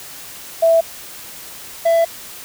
sine / triangle tone pair in turn, 660 / 666.5 Hz, E5 / E5, +2 / +19 cents, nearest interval unison, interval 17 cents, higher second, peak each -9 dBFS, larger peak neither, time 0.62-0.81 / 1.85-2.05 s, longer second, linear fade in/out 10 ms, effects white hiss -35 dBFS RMS until 2.44 s

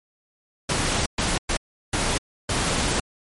pink noise bursts at uneven times, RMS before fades -23 dBFS, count 5, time 0.69-1.06 / 1.18-1.38 / 1.49-1.57 / 1.93-2.18 / 2.49-3 s, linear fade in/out 5 ms, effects MP3 48 kbps

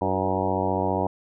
harmonic tone with a mistuned harmonic, 94.8 Hz, F#2, 43 cents sharp, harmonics 1 / 2 / 3 / 4 / 5 / 6 / 7 / 8 / 9 / 10, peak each -31 / -31 / -31 / -31 / -31 / -31 / -31 / -31 / -31 / -31 dBFS, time 0.01-1.07 s, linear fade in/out 5 ms, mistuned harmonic 4, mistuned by -46 cents, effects none

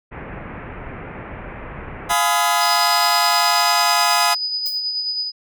pink low-pass noise, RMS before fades -33 dBFS, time 0.11-2.14 s, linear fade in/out 20 ms, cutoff 2400 Hz, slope 48 dB/octave
sawtooth chord, F half-diminished seventh, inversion none, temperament just, 698.5 / 838.1 / 1005.8 / 1257.2 Hz, F5 / Ab5 / Cb6 / Eb6, 0 / +16 / +31 / +18 cents, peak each -17 dBFS, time 2.09-4.35 s, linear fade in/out 20 ms
sine tone with tremolo, 4978 Hz, D#8, in tune, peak -19 dBFS, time 2.59-5.32 s, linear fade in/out 50 ms, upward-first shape sine, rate 9.3 Hz, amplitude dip 40%
violet noise with exponential decay, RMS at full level -27 dBFS, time 4.66-4.83 s, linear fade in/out 0 ms, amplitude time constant 36 ms
effects none

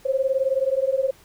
sine beating tone pair, 523.3 / 542.3 Hz, C5 / C#5, 0 / -38 cents, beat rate 19 Hz, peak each -22 dBFS, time 0.05-1.11 s, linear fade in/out 10 ms, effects pink hiss -53 dBFS RMS until 1.24 s

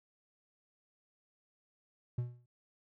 triangle tone with exponential decay, 121.6 Hz, B2, 26 cents flat, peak -27 dBFS, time 2.18-2.46 s, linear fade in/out 5 ms, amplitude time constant 59 ms, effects none

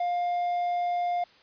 triangle tone, 705 Hz, F5, 16 cents sharp, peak -23 dBFS, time 0-1.24 s, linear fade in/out 5 ms, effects white hiss -57 dBFS RMS until 1.42 s + resampled to 11025 Hz

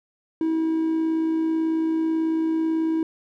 triangle tone with amplitude modulation, 322.3 Hz, E4, 39 cents flat, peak -16 dBFS, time 0.41-3.03 s, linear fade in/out 2 ms, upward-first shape sine, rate 58.2 Hz, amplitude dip 35%, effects tanh soft clip ceiling -12 dBFS

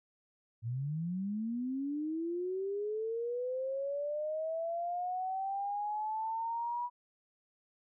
sine linear sweep, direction up, 110 to 976 Hz, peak -33 dBFS, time 0.62-6.9 s, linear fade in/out 50 ms, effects none

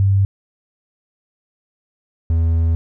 sine / triangle tone pair in turn, 98 / 82.25 Hz, G2 / E2, 0 / -3 cents, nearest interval minor third, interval 303 cents, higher first, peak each -11 dBFS, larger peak neither, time 0-0.25 / 2.3-2.75 s, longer second, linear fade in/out 0 ms, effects none

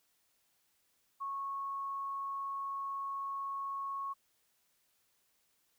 sine tone, 1101 Hz, C#6, 12 cents flat, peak -36 dBFS, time 1.2-4.14 s, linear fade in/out 20 ms, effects white hiss -75 dBFS RMS until 5.78 s

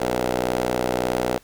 10% pulse ring-modulated tone, 61.74 Hz, B1, in tune, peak -10 dBFS, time 0-1.38 s, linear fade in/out 5 ms, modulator 484 Hz, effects pink hiss -54 dBFS RMS until 1.43 s

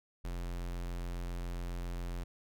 square tone, 43.65 Hz, F1, in tune, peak -37 dBFS, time 0.24-2.24 s, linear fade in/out 10 ms, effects none

